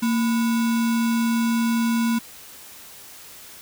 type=tone with sample-and-hold; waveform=sine; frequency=230.4 Hz; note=A#3; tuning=20 cents flat; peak=-18 dBFS; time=0.02-2.19 s; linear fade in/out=10 ms; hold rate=1225 Hz; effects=white hiss -43 dBFS RMS until 3.61 s